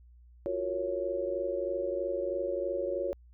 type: chord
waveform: sine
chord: Gb major seventh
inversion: third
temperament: just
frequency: 346.9 / 370 / 462.5 / 555 Hz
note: F4 / Gb4 / Bb4 / Db5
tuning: -12 / 0 / -14 / +2 cents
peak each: -38 / -36 / -38 / -32 dBFS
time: 0.46-3.13 s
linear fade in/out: 0 ms
effects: added 60 Hz sine -53 dBFS peak until 3.33 s